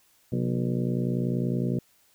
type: harmonic tone with a mistuned harmonic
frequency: 60 Hz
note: B1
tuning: 49 cents flat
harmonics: 2 / 3 / 4 / 5 / 6 / 7 / 8 / 9 / 10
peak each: -28 / -30 / -30 / -41 / -34 / -40 / -38 / -48 / -44 dBFS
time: 0.32-1.79 s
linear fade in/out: 5 ms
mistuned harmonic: 2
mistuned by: +130 cents
effects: white hiss -63 dBFS RMS until 2.14 s